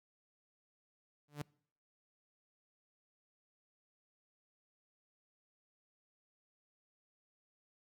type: tone with exponential growth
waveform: sawtooth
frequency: 146.83 Hz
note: D3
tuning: in tune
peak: -32 dBFS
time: 1.28-1.42 s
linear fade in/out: 5 ms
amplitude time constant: 29 ms
effects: noise-tail reverb RT60 0.6 s tail -25 dB re dry